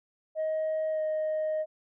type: tone with pitch glide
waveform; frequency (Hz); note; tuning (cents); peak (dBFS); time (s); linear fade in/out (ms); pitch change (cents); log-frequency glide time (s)
sine; 629 to 622.1; D#5 to D#5; +19 to 0; -25; 0.35-1.66; 50; -19; 0.91-1.01
effects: tanh soft clip ceiling -25 dBFS